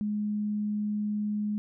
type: tone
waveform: sine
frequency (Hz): 209.3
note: G#3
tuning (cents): +14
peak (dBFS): -27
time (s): 0.01-1.58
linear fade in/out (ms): 0
effects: none